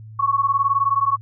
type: beating tone pair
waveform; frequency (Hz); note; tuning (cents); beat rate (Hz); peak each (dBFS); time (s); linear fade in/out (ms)
sine; 1100 / 1119; C#6 / C#6; -14 / +16; 19; -19; 0.19-1.17; 10
effects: added 109 Hz sine -36 dBFS peak until 1.21 s